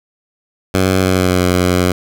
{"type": "tone with pitch glide", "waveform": "10% pulse", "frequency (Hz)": [94, 90.28], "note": ["F#2", "F#2"], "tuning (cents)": [28, -42], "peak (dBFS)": -3, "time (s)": [0.74, 1.92], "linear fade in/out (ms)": 5, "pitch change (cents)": -70, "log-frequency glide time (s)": [0.98, 1.46], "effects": []}